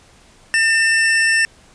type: tone pair together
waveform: square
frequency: 1804.3 / 2662 Hz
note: A6 / E7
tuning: +43 / +16 cents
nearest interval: perfect fifth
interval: 673 cents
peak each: -14 / -21 dBFS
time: 0.54-1.45 s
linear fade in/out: 0 ms
effects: pink hiss -49 dBFS RMS until 1.74 s + resampled to 22050 Hz